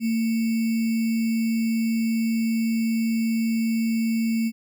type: tone with sample-and-hold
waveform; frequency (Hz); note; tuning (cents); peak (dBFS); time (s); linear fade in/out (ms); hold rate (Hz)
sine; 226.3; A3; +49; -20; 0-4.52; 50; 2450
effects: none